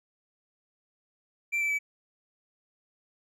triangle tone with pitch steps, 2349 / 2322 / 2295 Hz, D7 / D7 / D7, 0 / -20 / -40 cents, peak -24 dBFS, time 1.52-1.79 s, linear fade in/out 20 ms, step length 90 ms, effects none

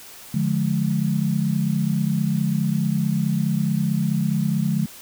sine chord, D diminished, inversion none, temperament just, 146.83 / 176.2 / 211.4 Hz, D3 / F3 / Ab3, 0 / +16 / +31 cents, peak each -23 dBFS, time 0.34-4.86 s, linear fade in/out 5 ms, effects white hiss -42 dBFS RMS until 5.01 s

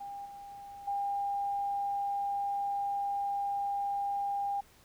sine tone with level steps, 803 Hz, G5, 41 cents sharp, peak -39 / -44 / -30 dBFS, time 0-4.61 s, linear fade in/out 10 ms, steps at 0.25 / 0.87 s, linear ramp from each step 10 ms, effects pink hiss -61 dBFS RMS until 4.84 s

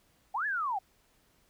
sine linear two-way sweep, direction up then down, 726 to 1760 to 726 Hz, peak -29 dBFS, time 0.34-0.79 s, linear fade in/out 10 ms, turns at 0.46 s, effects pink hiss -68 dBFS RMS until 1.49 s

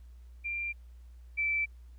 sine tone pair in turn, 2377 / 2325 Hz, D7 / D7, +20 / -18 cents, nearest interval unison, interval 38 cents, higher first, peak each -32 / -27 dBFS, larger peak second, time 0.44-0.73 / 1.37-1.66 s, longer neither, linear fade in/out 20 ms, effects added 60 Hz sine -48 dBFS peak until 1.98 s + pink hiss -72 dBFS RMS until 1.98 s

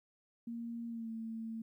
sine tone with pitch glide, 233.2 to 225 Hz, A#3 to A3, +1 to +39 cents, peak -39 dBFS, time 0.47-1.62 s, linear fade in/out 5 ms, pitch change -62 cents, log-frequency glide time 0.88-1.09 s, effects 13-bit

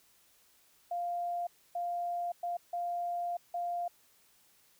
sine tone bursts at uneven times, 698.5 Hz, F5, in tune, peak -32 dBFS, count 5, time 0.91-1.47 / 1.75-2.32 / 2.43-2.57 / 2.73-3.37 / 3.54-3.88 s, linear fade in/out 5 ms, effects white hiss -66 dBFS RMS until 4.79 s

